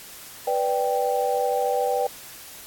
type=chord; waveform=sine; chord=G major; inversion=first; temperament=equal; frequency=493.9 / 587.3 / 784 Hz; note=B4 / D5 / G5; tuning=0 / 0 / 0 cents; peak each=-24 / -27 / -24 dBFS; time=0.47-2.07 s; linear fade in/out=5 ms; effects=white hiss -42 dBFS RMS until 2.66 s + AAC 64 kbps